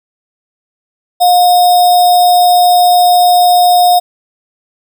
sine tone with sample-and-hold, 713 Hz, F5, 36 cents sharp, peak -4 dBFS, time 1.2-4 s, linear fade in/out 20 ms, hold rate 4410 Hz, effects none

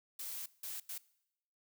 blue noise bursts at uneven times, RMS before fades -43 dBFS, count 3, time 0.19-0.46 / 0.63-0.8 / 0.89-0.98 s, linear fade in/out 5 ms, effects noise-tail reverb RT60 0.8 s tail -21 dB re dry

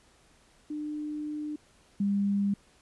sine tone pair in turn, 300.4 / 200.5 Hz, D4 / G3, +39 / +39 cents, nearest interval perfect fifth, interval 700 cents, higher first, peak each -32 / -24 dBFS, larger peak second, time 0.7-1.56 / 2-2.54 s, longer first, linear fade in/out 5 ms, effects pink hiss -62 dBFS RMS until 2.81 s + resampled to 24000 Hz

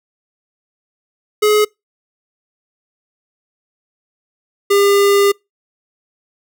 square tone pair in turn, 422.4 / 401.9 Hz, G#4 / G4, +29 / +43 cents, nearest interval minor second, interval 86 cents, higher first, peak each -10 dBFS, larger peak neither, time 1.42-1.65 / 4.7-5.32 s, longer second, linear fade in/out 10 ms, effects noise-tail reverb RT60 0.2 s tail -26 dB re dry

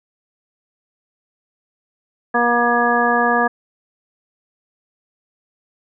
harmonic tone, 239.1 Hz, A#3, 44 cents sharp, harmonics 1 / 2 / 3 / 4 / 5 / 7, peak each -22 / -21 / -19 / -22 / -21 / -19 dBFS, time 2.34-3.48 s, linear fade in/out 10 ms, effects none

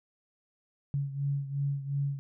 sine beating tone pair, 139.8 / 142.6 Hz, C#3 / C#3, +15 / +49 cents, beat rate 2.8 Hz, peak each -30 / -35 dBFS, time 0.94-2.19 s, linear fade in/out 0 ms, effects none

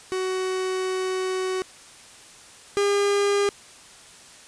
45% pulse tone pair in turn, 373.7 / 404.1 Hz, F#4 / G#4, +17 / -47 cents, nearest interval minor second, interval 136 cents, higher second, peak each -24 / -19 dBFS, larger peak second, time 0.12-1.62 / 2.77-3.49 s, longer first, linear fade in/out 0 ms, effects white hiss -47 dBFS RMS until 4.47 s + resampled to 22050 Hz

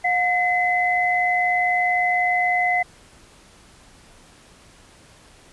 sine tone pair together, 719.1 / 2034 Hz, F#5 / C7, -50 / -50 cents, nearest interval octave + tritone, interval 1800 cents, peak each -20 dBFS, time 0.04-2.83 s, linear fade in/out 10 ms, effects pink hiss -50 dBFS RMS until 5.52 s + resampled to 24000 Hz

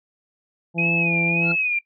harmonic tone, 169 Hz, E3, 43 cents sharp, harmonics 1 / 2 / 3 / 4 / 5, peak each -23 / -29 / -33 / -35 / -37 dBFS, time 0.74-1.56 s, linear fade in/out 50 ms
sine tone with vibrato, 2489 Hz, D#7, in tune, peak -19 dBFS, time 0.78-1.79 s, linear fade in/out 5 ms, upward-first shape sine, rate 1.7 Hz, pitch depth 82 cents each way
square tone with exponential growth, 1396.9 Hz, F6, in tune, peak -28 dBFS, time 1.39-1.52 s, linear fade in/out 5 ms, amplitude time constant 28 ms
effects noise-tail reverb RT60 0.1 s tail -20 dB re dry + resampled to 11025 Hz

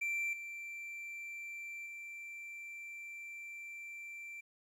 triangle tone with level steps, 2349 Hz, D7, in tune, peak -32 / -41 / -43 dBFS, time 0.01-4.41 s, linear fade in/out 10 ms, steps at 0.33 / 1.86 s, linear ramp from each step 2 ms, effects 12-bit

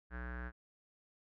square tone with low-pass filter, 61.2 Hz, B1, 15 cents flat, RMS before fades -43 dBFS, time 0.1-0.52 s, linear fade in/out 50 ms, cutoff 1600 Hz, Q 9, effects none

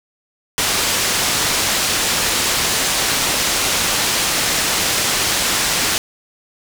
white low-pass noise, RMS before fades -18 dBFS, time 0.58-5.98 s, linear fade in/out 0 ms, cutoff 7500 Hz, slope 12 dB/octave, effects none

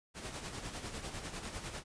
pink noise with tremolo, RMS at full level -41 dBFS, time 0.14-1.84 s, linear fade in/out 50 ms, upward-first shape sine, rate 10 Hz, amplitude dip 55%, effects resampled to 22050 Hz

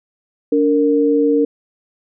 sine tone pair together, 288.8 / 461.3 Hz, D4 / A#4, -29 / -18 cents, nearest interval minor sixth, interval 811 cents, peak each -14 dBFS, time 0.52-1.45 s, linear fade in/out 5 ms, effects none

